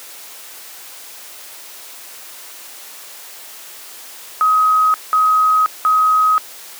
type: tone bursts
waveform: sine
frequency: 1264 Hz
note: D#6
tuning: 27 cents sharp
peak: -10 dBFS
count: 3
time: 4.41-6.38 s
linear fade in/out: 0 ms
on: 530 ms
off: 190 ms
effects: white hiss -36 dBFS RMS until 6.79 s + high-pass 400 Hz 12 dB/octave